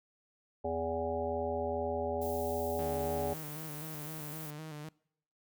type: harmonic tone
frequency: 82.41 Hz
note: E2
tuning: in tune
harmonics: 1 / 3 / 5 / 7 / 9 / 10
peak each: -42 / -42 / -37 / -36 / -40 / -42 dBFS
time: 0.64-3.34 s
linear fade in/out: 10 ms
type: noise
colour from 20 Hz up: violet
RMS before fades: -46 dBFS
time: 2.21-4.51 s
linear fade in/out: 10 ms
type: tone with vibrato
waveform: sawtooth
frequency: 153.3 Hz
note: D#3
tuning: 25 cents flat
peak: -38 dBFS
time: 2.79-4.89 s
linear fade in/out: 2 ms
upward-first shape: square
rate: 3.9 Hz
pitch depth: 47 cents each way
effects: noise-tail reverb RT60 0.7 s tail -24 dB re dry